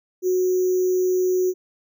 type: tone with sample-and-hold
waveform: sine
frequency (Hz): 367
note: F#4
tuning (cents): -14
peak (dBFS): -17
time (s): 0.22-1.54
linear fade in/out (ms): 50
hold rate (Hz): 6300
effects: none